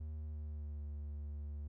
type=tone with pitch glide; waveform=triangle; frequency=76.9 to 73.38 Hz; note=D#2 to D2; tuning=-20 to -1 cents; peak=-39 dBFS; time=0-1.68 s; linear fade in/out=10 ms; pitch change=-81 cents; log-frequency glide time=0.15-0.82 s; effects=none